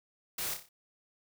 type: noise with echo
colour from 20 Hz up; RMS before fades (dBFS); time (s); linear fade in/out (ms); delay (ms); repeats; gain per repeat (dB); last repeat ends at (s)
white; -36; 0.38-0.54; 5; 30; 5; -6; 0.69
effects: none